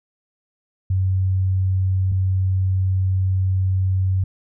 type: tone pair in turn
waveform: sine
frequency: 94.2 / 94.2 Hz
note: F#2 / F#2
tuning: +32 / +32 cents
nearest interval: unison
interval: 0 cents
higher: neither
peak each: -16 dBFS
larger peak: neither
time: 0.9-2.12 / 2.12-4.24 s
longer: second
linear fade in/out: 5 ms
effects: none